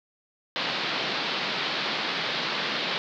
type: band-pass noise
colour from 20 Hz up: white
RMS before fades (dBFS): -29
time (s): 0.56-2.98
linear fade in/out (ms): 0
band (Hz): 140 to 4500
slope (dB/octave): 48
effects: none